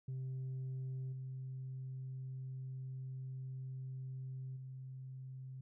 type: tone with level steps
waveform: sine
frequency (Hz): 130.81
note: C3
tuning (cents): 0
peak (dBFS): -37 / -41 / -45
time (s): 0.08-5.61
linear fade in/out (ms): 5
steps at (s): 1.12 / 4.56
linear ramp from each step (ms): 10
effects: tanh soft clip ceiling -38 dBFS